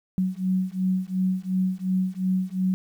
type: beating tone pair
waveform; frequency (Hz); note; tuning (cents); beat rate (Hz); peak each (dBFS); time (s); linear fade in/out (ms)
sine; 185 / 187.8; F#3 / F#3; 0 / +26; 2.8; -25; 0.18-2.74; 0
effects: 9-bit